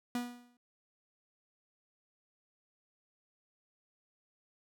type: tone with exponential decay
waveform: 45% pulse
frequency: 243.2 Hz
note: B3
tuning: 26 cents flat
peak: -31 dBFS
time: 0.15-0.57 s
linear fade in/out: 2 ms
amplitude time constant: 90 ms
effects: none